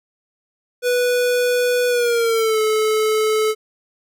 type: tone with pitch glide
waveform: square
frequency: 492 to 433.3 Hz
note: B4 to A4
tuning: -7 to -27 cents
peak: -16 dBFS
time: 0.82-3.55 s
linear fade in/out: 50 ms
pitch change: -220 cents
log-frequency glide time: 1.88-2.6 s
effects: none